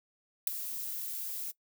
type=noise with ADSR envelope; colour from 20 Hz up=violet; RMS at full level=-23 dBFS; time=0.47-1.52 s; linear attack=4 ms; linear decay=6 ms; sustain=-15 dB; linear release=21 ms; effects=noise-tail reverb RT60 0.1 s tail -20 dB re dry